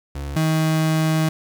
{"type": "tone pair in turn", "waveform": "35% pulse", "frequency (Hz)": [70.5, 158.27], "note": ["C#2", "D#3"], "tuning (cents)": [30, 30], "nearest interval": "octave + major second", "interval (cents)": 1400, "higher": "second", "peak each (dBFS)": [-25, -15], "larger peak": "second", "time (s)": [[0.15, 0.36], [0.36, 1.29]], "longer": "second", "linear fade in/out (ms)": 5, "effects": ["9-bit"]}